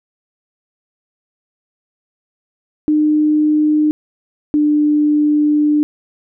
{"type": "tone pair in turn", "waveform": "sine", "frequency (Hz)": [303.5, 298.3], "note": ["D#4", "D4"], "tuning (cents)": [-43, 27], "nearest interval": "unison", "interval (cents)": 30, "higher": "first", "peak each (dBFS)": -10, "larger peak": "neither", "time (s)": [[2.88, 3.91], [4.54, 5.83]], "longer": "second", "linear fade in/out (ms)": 0, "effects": []}